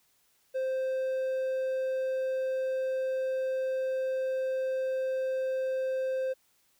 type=tone; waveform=triangle; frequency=523 Hz; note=C5; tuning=1 cent flat; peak=-26 dBFS; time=0.54-6.34 s; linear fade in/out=20 ms; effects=white hiss -69 dBFS RMS until 6.79 s